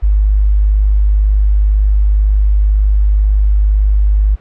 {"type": "tone", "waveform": "sine", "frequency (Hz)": 51, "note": "G#1", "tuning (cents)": -31, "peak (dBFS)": -7, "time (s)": [0.02, 4.36], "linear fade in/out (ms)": 20, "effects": ["pink hiss -45 dBFS RMS until 4.4 s", "low-pass 2000 Hz 12 dB/octave"]}